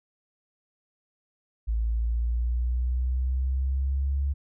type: linear sweep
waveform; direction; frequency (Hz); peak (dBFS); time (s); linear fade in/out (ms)
sine; up; 55 to 70.2; -23; 1.67-4.34; 20
effects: none